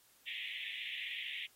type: band-pass noise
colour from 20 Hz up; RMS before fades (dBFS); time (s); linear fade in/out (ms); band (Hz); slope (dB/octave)
white; -43; 0.26-1.47; 20; 1900 to 3500; 96
effects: white hiss -67 dBFS RMS until 1.55 s + AAC 48 kbps